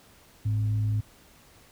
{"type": "tone with frequency modulation", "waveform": "sine", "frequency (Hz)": 106.3, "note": "G#2", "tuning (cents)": 41, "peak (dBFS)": -23, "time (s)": [0.45, 1.01], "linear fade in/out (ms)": 10, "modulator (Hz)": 156, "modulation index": 0.22, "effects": ["pink hiss -56 dBFS RMS until 1.71 s"]}